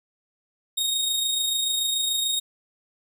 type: tone with amplitude modulation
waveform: sawtooth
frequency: 3729 Hz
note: A#7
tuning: in tune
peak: -18 dBFS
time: 0.77-2.4 s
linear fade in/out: 10 ms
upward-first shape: sine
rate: 26.9 Hz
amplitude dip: 35%
effects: none